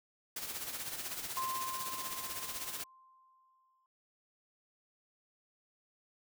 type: noise with tremolo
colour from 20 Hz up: white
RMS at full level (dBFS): -39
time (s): 0.36-2.84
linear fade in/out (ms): 5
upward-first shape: sine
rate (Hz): 16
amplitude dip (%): 55
type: tone with exponential decay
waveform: sine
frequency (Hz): 1046.5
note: C6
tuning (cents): 0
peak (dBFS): -33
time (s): 1.37-3.86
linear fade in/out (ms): 1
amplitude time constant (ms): 540
effects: none